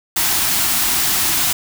white band-stop noise, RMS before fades -17 dBFS, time 0.16-1.53 s, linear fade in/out 5 ms, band 400 to 630 Hz, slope 96 dB/octave, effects none

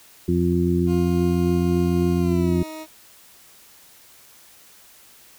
harmonic tone, 87.31 Hz, F2, in tune, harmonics 1 / 2 / 3 / 4, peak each -24 / -21 / -25 / -22 dBFS, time 0.28-2.63 s, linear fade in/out 5 ms
20% pulse tone with pitch glide, 353 to 314.5 Hz, F4 to D#4, +19 to +19 cents, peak -28 dBFS, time 0.86-2.87 s, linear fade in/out 50 ms, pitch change -200 cents, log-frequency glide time 2.18-2.58 s
effects white hiss -50 dBFS RMS until 5.38 s

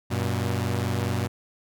sawtooth tone pair together, 95.24 / 120 Hz, G2 / B2, -49 / -49 cents, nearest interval major third, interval 400 cents, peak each -23 dBFS, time 0.1-1.28 s, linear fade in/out 20 ms, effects none

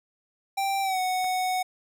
square tone with pitch glide, 784 to 740 Hz, G5 to F#5, 0 to 0 cents, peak -25 dBFS, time 0.57-1.63 s, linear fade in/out 10 ms, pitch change -100 cents, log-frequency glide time 0.82-0.99 s
click, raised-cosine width 0.5 ms, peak -29 dBFS, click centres 1.244 s
effects none

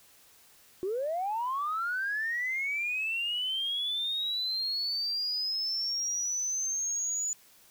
sine linear sweep, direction up, 354.4 to 6960 Hz, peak -28 dBFS, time 0.83-7.33 s, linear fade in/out 0 ms, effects tanh soft clip ceiling -24 dBFS + white hiss -59 dBFS RMS until 7.7 s

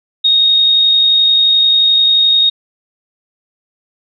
sine tone with amplitude modulation, 3729 Hz, A#7, in tune, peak -6 dBFS, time 0.24-2.5 s, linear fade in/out 10 ms, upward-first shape sine, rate 51.4 Hz, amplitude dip 25%, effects none

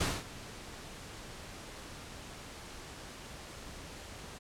pink noise with ADSR envelope, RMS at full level -30 dBFS, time 0-4.39 s, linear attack 9 ms, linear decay 220 ms, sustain -17 dB, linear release 20 ms, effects low-pass 9000 Hz 12 dB/octave

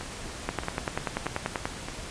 two click trains, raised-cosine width 0.5 ms, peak -12 / -20 dBFS, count 13 / 4, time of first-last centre 0.49-1.655 / 0.01-1.885 s, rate 10.3 / 1.6 Hz, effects pink hiss -39 dBFS RMS until 2.1 s + resampled to 22050 Hz

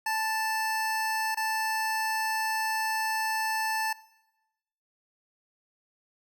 25% pulse tone with dropouts, 880 Hz, A5, in tune, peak -23 dBFS, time 0.06-3.93 s, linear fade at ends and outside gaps 5 ms, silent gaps 1.347-1.371 s, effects noise-tail reverb RT60 1.0 s tail -21 dB re dry

